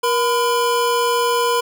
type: tone pair together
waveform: square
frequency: 475.2 / 1007 Hz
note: A#4 / B5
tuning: +33 / +33 cents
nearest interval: octave + minor second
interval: 1300 cents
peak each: -19 dBFS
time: 0.03-1.61 s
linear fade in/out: 10 ms
effects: none